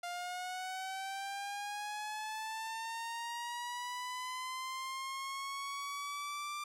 sawtooth linear sweep, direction up, 698.5 to 1185 Hz, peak -35 dBFS, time 0.03-6.64 s, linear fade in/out 5 ms, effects low-pass 11000 Hz 12 dB/octave

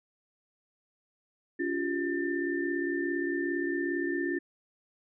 sine tone cluster, 283.7 / 348.5 / 385.9 / 1790 Hz, C#4 / F4 / G4 / A6, +40 / -4 / -27 / +29 cents, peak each -33 / -31 / -40 / -35 dBFS, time 1.59-4.39 s, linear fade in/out 10 ms, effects none

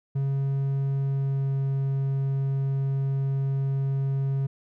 triangle tone with pitch glide, 137.2 to 136.33 Hz, C#3 to C#3, -17 to -28 cents, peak -21 dBFS, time 0.15-4.47 s, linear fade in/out 10 ms, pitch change -11 cents, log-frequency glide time 1.04-1.55 s, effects none

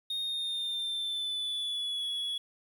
triangle tone with pitch glide, 3700 to 3373 Hz, A#7 to G#7, -14 to +26 cents, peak -30 dBFS, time 0.1-2.38 s, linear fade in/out 5 ms, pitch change -160 cents, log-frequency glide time 0.23-2.05 s, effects 10-bit

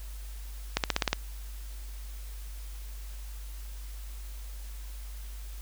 accelerating click train, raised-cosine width 0.2 ms, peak -7 dBFS, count 7, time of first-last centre 0.77-1.13 s, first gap 68 ms, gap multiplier 0.95, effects added 50 Hz sine -38 dBFS peak until 5.61 s + white hiss -52 dBFS RMS until 5.61 s

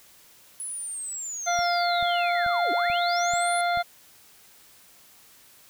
sine linear two-way sweep, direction down then up, 10340 to 272.4 to 10340 Hz, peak -31 dBFS, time 0.6-3.61 s, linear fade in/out 0 ms, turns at 2.72 s
harmonic tone, 698.5 Hz, F5, in tune, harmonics 1 / 2 / 3 / 5 / 6, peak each -23 / -29 / -33 / -37 / -39 dBFS, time 1.46-3.83 s, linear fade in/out 20 ms
click train, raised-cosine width 5 ms, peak -30 dBFS, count 6, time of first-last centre 1.59-3.773 s, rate 2.29 Hz
effects white hiss -54 dBFS RMS until 5.69 s

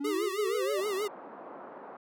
triangle exponential sweep, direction up, 277.2 to 619 Hz, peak -30 dBFS, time 0-0.81 s, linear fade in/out 10 ms
square tone with vibrato, 400.5 Hz, G4, 37 cents sharp, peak -30 dBFS, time 0.04-1.08 s, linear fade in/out 10 ms, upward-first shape triangle, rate 6.3 Hz, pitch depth 150 cents each way
white band-pass noise, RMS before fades -46 dBFS, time 0.78-1.97 s, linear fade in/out 5 ms, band 230 to 1100 Hz, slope 24 dB/octave
effects none

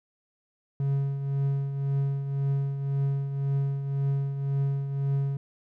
triangle tone with tremolo, 138.59 Hz, C#3, in tune, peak -20 dBFS, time 0.8-5.37 s, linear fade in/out 2 ms, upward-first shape triangle, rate 1.9 Hz, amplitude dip 60%, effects none

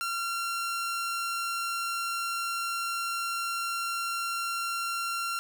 sawtooth tone, 1372 Hz, F6, 31 cents flat, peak -26 dBFS, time 0.01-5.39 s, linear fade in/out 0 ms, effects none

